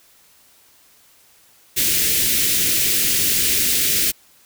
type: band-stop noise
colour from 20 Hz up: white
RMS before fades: -18 dBFS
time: 1.76-4.12 s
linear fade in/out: 20 ms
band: 440 to 1900 Hz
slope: 24 dB/octave
effects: white hiss -53 dBFS RMS until 4.45 s